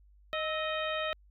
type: harmonic tone with a mistuned harmonic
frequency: 622 Hz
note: D#5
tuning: 1 cent flat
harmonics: 1 / 2 / 3 / 4 / 5 / 6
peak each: -34 / -37 / -39 / -40 / -41 / -42 dBFS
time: 0.33-1.13 s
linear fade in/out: 0 ms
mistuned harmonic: 2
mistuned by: +72 cents
effects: added 50 Hz sine -57 dBFS peak until 1.3 s